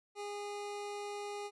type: tone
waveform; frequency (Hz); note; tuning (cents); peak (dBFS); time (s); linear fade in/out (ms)
25% pulse; 410; G#4; -22; -36; 0.15-1.51; 50
effects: resampled to 24000 Hz